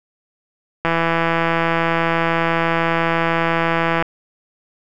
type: click train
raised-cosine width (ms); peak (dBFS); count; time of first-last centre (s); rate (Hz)
0.5; -3; 528; 0.85-4.025; 166
effects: none